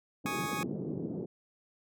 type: band-pass noise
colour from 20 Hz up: pink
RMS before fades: -37 dBFS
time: 0.24-1.26 s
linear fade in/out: 10 ms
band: 150 to 420 Hz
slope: 24 dB/octave
type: chord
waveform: 25% pulse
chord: Ab suspended fourth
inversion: none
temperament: equal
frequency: 830.6 / 1108.7 / 1244.5 Hz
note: Ab5 / Db6 / Eb6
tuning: 0 / 0 / 0 cents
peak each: -35 dBFS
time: 0.26-0.63 s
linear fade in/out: 0 ms
effects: none